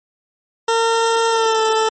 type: tone with pitch glide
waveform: 20% pulse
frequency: 456.6 to 441 Hz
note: A#4 to A4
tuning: -36 to +4 cents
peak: -9 dBFS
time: 0.68-1.89 s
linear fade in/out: 5 ms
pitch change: -60 cents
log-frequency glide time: 1.29-1.61 s
effects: MP3 32 kbps